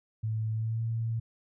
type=tone with pitch glide; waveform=sine; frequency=110 to 113.88 Hz; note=A2 to A#2; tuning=0 to -40 cents; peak=-28 dBFS; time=0.23-1.2 s; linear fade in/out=10 ms; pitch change=+60 cents; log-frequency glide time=0.53-0.82 s; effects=none